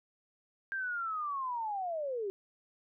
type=linear sweep; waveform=sine; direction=down; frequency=1601 to 377.9 Hz; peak=-33 dBFS; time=0.72-2.3 s; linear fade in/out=0 ms; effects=none